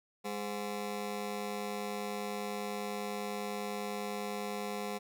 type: ring-modulated tone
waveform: 20% pulse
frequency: 310 Hz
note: D#4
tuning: 6 cents flat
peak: -28 dBFS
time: 0.24-4.99 s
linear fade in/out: 20 ms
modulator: 105 Hz
effects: none